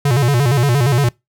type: tone with vibrato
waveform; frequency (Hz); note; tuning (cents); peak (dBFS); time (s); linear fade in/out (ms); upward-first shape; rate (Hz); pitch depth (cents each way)
square; 130.81; C3; 0; -12; 0.05-1.09; 5; square; 8.6; 150
effects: noise-tail reverb RT60 0.2 s tail -24 dB re dry